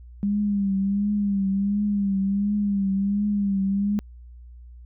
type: tone with vibrato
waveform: sine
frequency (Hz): 200.2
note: G3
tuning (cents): +37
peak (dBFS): -20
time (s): 0.23-3.99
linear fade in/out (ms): 0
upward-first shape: triangle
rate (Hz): 1.4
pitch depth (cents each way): 68
effects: added 60 Hz sine -41 dBFS peak until 4.85 s